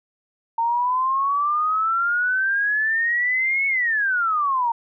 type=exponential two-way sweep; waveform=sine; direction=up then down; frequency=912 to 2217 to 912 Hz; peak=-18 dBFS; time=0.58-4.72 s; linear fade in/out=5 ms; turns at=3.67 s; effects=none